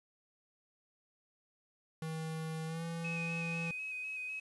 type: tone with pitch glide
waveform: square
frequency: 159.8 to 166.78 Hz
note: D#3 to E3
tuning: +47 to +21 cents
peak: -38 dBFS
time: 2.02-3.71 s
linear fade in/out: 2 ms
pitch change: +74 cents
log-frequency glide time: 2.66-2.84 s
type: tone with vibrato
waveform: sine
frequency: 2532 Hz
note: D#7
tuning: 30 cents sharp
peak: -38 dBFS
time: 3.04-4.4 s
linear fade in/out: 10 ms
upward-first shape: square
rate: 4 Hz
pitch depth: 17 cents each way
effects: resampled to 22050 Hz + 10-bit